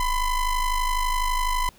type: ring-modulated tone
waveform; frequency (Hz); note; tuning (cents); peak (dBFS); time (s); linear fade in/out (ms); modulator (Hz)
square; 510; C5; -44; -19; 0-1.69; 0; 484
effects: pink hiss -54 dBFS RMS until 1.78 s